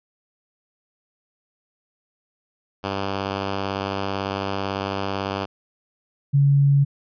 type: tone pair in turn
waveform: 5% pulse / sine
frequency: 98 / 140.59 Hz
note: G2 / C#3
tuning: 0 / +25 cents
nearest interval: tritone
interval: 625 cents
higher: second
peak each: -13 dBFS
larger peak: neither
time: 2.83-5.46 / 6.33-6.85 s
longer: first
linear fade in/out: 20 ms
effects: resampled to 11025 Hz